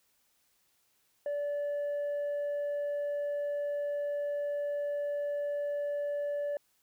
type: tone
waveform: sine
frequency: 579 Hz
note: D5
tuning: 25 cents flat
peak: -28 dBFS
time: 1.26-6.57 s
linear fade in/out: 2 ms
effects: tanh soft clip ceiling -30 dBFS + white hiss -72 dBFS RMS until 6.82 s